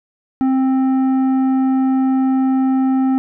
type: tone with tanh clipping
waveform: sine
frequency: 263.3 Hz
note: C4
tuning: 11 cents sharp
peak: -14 dBFS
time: 0.41-3.18 s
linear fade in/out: 0 ms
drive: 9 dB
effects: none

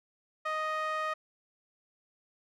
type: tone with band-pass filter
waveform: sawtooth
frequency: 623 Hz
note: D#5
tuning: 2 cents sharp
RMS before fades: -33 dBFS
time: 0.45-1.14 s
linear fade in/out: 10 ms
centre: 1400 Hz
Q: 2.1
effects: none

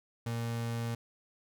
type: tone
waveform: 35% pulse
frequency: 116.54 Hz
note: A#2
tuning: in tune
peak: -31 dBFS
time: 0.26-0.95 s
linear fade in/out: 5 ms
effects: none

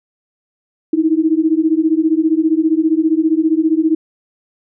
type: beating tone pair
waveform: sine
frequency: 311.1 / 326.1 Hz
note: D#4 / E4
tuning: 0 / -19 cents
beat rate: 15 Hz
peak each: -14 dBFS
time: 0.93-3.95 s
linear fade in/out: 5 ms
effects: none

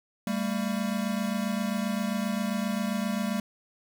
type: tone pair together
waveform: square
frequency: 198.45 / 226 Hz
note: G3 / A3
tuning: +22 / +47 cents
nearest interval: major second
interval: 225 cents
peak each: -30 / -31 dBFS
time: 0.27-3.4 s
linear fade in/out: 2 ms
effects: none

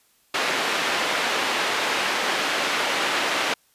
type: band-pass noise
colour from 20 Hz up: white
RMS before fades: -24 dBFS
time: 0.34-3.54 s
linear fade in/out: 5 ms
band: 310 to 2700 Hz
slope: 12 dB/octave
effects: white hiss -62 dBFS RMS until 3.74 s + resampled to 32000 Hz

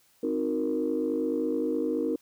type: chord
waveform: sine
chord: C half-diminished seventh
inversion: none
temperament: equal with one note detuned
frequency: 261.6 / 311.1 / 365.1 / 466.2 Hz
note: C4 / Eb4 / Gb4 / Bb4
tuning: 0 / 0 / -23 / 0 cents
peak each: -31 / -29 / -34 / -29 dBFS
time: 0.23-2.16 s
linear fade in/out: 5 ms
effects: tanh soft clip ceiling -17 dBFS + white hiss -64 dBFS RMS until 2.21 s

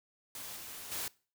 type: noise with level steps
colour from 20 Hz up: white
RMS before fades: -44 / -46 / -38 dBFS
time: 0.35-1.08 s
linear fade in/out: 2 ms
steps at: 0.56 / 0.91 s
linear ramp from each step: 10 ms
effects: noise-tail reverb RT60 0.4 s tail -23 dB re dry

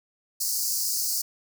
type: high-pass noise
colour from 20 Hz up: pink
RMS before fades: -27 dBFS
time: 0.4-1.22 s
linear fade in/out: 10 ms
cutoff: 4500 Hz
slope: 96 dB/octave
effects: none

